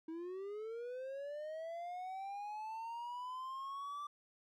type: linear sweep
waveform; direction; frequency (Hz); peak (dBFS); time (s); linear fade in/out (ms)
triangle; up; 317.4 to 1174.7; -40; 0.08-4.07; 5
effects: none